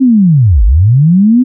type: linear two-way sweep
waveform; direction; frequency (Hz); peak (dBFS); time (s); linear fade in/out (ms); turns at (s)
sine; down then up; 272 to 45.29 to 259.6; -3; 0-1.44; 20; 0.64
effects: none